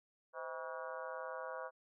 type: harmonic tone with a mistuned harmonic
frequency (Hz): 160.8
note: E3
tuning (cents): -43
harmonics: 3 / 4 / 5 / 6 / 7 / 8 / 9 / 10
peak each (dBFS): -46 / -48 / -54 / -50 / -49 / -57 / -50 / -60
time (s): 0.33-1.71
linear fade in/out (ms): 50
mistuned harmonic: 3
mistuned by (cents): +120
effects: none